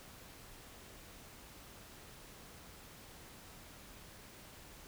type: silence
effects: pink hiss -55 dBFS RMS until 4.87 s